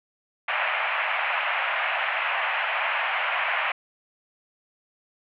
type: band-pass noise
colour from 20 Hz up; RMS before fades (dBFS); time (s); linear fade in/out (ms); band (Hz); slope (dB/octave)
white; -26; 0.48-3.72; 5; 620 to 2700; 48
effects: none